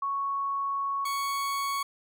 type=tone pair in turn; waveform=sine / 40% pulse; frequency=1108.7 / 1112.8 Hz; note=C#6 / C#6; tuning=0 / +6 cents; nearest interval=unison; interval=6 cents; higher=second; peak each=-27 dBFS; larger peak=neither; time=0.02-1.05 / 1.05-1.83 s; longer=first; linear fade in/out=5 ms; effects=none